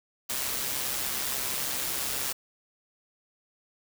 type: noise with amplitude modulation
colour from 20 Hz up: white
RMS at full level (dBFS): -29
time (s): 0.29-2.33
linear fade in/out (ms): 10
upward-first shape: sine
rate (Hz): 132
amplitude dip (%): 45
effects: none